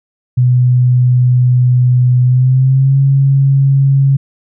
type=tone with pitch glide; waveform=sine; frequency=124.9 to 136.99 Hz; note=B2 to C#3; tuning=+20 to -20 cents; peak=-6 dBFS; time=0.37-4.17 s; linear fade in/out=10 ms; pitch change=+160 cents; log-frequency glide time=2.23-2.98 s; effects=none